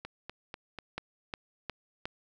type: two click trains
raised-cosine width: 0.3 ms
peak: -24 / -19 dBFS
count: 4 / 4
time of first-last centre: 0.05-0.787 / 0.98-2.055 s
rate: 4.07 / 2.79 Hz
effects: none